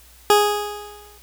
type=tone with exponential decay; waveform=20% pulse; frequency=414.5 Hz; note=G#4; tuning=3 cents flat; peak=-5 dBFS; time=0.3-1.18 s; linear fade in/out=1 ms; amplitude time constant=190 ms; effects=added 60 Hz sine -50 dBFS peak until 1.22 s + white hiss -50 dBFS RMS until 1.22 s